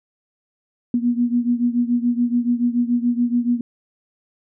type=beating tone pair; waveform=sine; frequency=238.8 / 245.8 Hz; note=A#3 / B3; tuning=+42 / -8 cents; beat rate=7 Hz; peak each=-18 / -21 dBFS; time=0.94-3.61 s; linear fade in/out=2 ms; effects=none